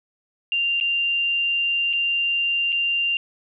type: tone with dropouts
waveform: sine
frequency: 2785 Hz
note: F7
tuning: 5 cents flat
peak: -19 dBFS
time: 0.52-3.17 s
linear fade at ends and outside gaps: 1 ms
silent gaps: 0.801-0.81 / 1.93-1.934 / 2.722-2.726 s
effects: none